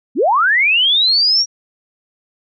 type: linear sweep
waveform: sine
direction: up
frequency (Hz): 196 to 5710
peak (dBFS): -10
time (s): 0.15-1.46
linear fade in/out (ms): 50
effects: none